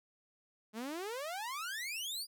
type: exponential sweep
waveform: sawtooth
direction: up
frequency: 207.7 to 4978 Hz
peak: -35 dBFS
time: 0.73-2.27 s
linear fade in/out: 50 ms
effects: none